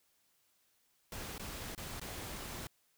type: noise with dropouts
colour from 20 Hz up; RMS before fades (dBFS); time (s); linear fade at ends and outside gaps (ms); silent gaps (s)
pink; -44; 1.12-2.67; 2; 1.381-1.395 / 1.75-1.777 / 1.998-2.014
effects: white hiss -74 dBFS RMS until 2.97 s